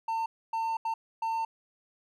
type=tone bursts at uneven times; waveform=triangle; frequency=902 Hz; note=A5; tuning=43 cents sharp; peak=-26 dBFS; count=4; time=0.08-0.26 / 0.53-0.77 / 0.85-0.94 / 1.22-1.45 s; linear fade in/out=5 ms; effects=none